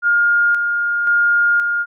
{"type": "tone with tremolo", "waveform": "sine", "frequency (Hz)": 1416, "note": "F6", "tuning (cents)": 23, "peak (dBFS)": -11, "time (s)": [0.02, 1.86], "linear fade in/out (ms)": 50, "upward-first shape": "square", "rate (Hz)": 0.95, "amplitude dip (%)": 40, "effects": []}